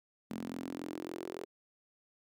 sawtooth tone with high-pass filter sweep, 43.57 Hz, F1, 3 cents flat, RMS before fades -42 dBFS, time 0.3-1.45 s, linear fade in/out 10 ms, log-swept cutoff 220 to 400 Hz, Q 4.6, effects none

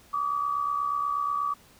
sine tone pair together, 1148.7 / 1217 Hz, D6 / D#6, -39 / -39 cents, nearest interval minor second, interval 100 cents, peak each -26 / -32 dBFS, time 0.13-1.54 s, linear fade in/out 10 ms, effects pink hiss -56 dBFS RMS until 1.79 s

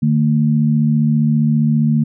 sine tone pair together, 150 / 225 Hz, D3 / A3, +37 / +39 cents, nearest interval perfect fifth, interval 702 cents, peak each -14 dBFS, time 0.02-2.04 s, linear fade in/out 10 ms, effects none

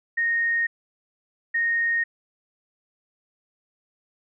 sine tone pair in turn, 1856 / 1856 Hz, A#6 / A#6, -8 / -8 cents, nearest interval unison, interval 0 cents, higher neither, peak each -20 dBFS, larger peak neither, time 0.17-0.67 / 1.54-2.04 s, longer neither, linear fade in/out 10 ms, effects none

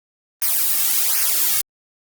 blue noise with flanger, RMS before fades -18 dBFS, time 0.42-1.61 s, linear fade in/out 0 ms, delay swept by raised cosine 0.25 to 2.05 ms, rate 1.3 Hz, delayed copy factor -0.9, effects Opus 24 kbps

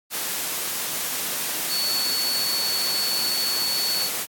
sine tone in noise, 4435 Hz, C#8, in tune, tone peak -23 dBFS, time 1.68-4.1 s, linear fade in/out 50 ms, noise white, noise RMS -27 dBFS, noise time 0.1-4.27 s, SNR +1 dB, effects high-pass 150 Hz 12 dB/octave + AAC 64 kbps

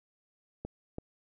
clicks, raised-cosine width 2 ms, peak -24 dBFS, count 2, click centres 0.65 / 0.984 s, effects none

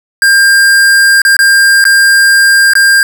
square tone with dropouts, 1600 Hz, G6, 35 cents sharp, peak -4 dBFS, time 0.22-3.03 s, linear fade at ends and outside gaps 1 ms, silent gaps 1.218-1.25 / 1.367-1.39 / 1.841-1.852 / 2.735-2.753 s, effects none

